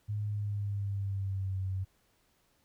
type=tone with pitch glide; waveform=sine; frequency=104.6 to 94.82 Hz; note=G#2 to F#2; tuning=+13 to +43 cents; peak=-31 dBFS; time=0.08-1.85 s; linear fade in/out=20 ms; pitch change=-170 cents; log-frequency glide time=0.25-1.6 s; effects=pink hiss -71 dBFS RMS until 2.64 s